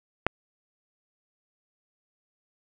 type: click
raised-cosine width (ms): 0.5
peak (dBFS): -6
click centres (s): 0.266
effects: none